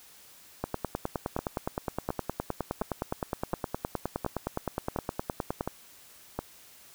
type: two click trains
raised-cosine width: 1 ms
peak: -15 / -16 dBFS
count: 49 / 8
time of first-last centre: 0.64-5.609 / 1.39-6.39 s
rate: 9.66 / 1.4 Hz
effects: white hiss -54 dBFS RMS until 6.94 s

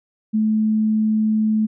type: tone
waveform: sine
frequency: 216.7 Hz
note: A3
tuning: 26 cents flat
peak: -15 dBFS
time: 0.33-1.67 s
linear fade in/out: 20 ms
effects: none

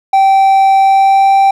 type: tone with pitch glide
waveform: triangle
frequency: 777 to 782.4 Hz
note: G5 to G5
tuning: -16 to -4 cents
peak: -3 dBFS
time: 0.13-1.51 s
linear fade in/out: 5 ms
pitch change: +12 cents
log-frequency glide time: 0.78-1.33 s
effects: none

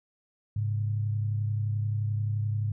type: tone pair together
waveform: sine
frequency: 104.9 / 136.4 Hz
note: G#2 / C#3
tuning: +18 / -28 cents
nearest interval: perfect fourth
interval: 454 cents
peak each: -26 / -36 dBFS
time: 0.56-2.72 s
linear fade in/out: 5 ms
effects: none

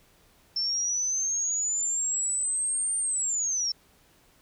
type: linear two-way sweep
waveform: sine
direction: up then down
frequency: 5340 to 8870 to 5340 Hz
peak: -25 dBFS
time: 0.56-3.72 s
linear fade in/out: 5 ms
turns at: 2.98 s
effects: pink hiss -61 dBFS RMS until 4.41 s

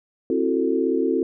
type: chord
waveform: sine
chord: F# half-diminished seventh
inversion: second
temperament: just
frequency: 266.4 / 333 / 370 / 444 Hz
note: C4 / E4 / F#4 / A4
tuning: +31 / +18 / 0 / +16 cents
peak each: -24 dBFS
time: 0.3-1.23 s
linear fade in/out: 2 ms
effects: none

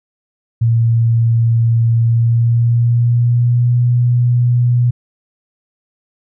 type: tone with pitch glide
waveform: sine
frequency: 115.5 to 121.73 Hz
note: A#2 to B2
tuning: -16 to -25 cents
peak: -9 dBFS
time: 0.61-4.91 s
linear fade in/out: 10 ms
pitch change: +91 cents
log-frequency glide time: 1.99-3.77 s
effects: none

